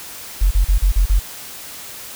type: tone bursts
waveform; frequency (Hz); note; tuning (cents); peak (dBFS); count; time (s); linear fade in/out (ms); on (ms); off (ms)
sine; 45.23; F#1; -39; -9; 6; 0.41-1.194; 10; 99; 38
effects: tanh soft clip ceiling -5 dBFS + white hiss -34 dBFS RMS until 2.15 s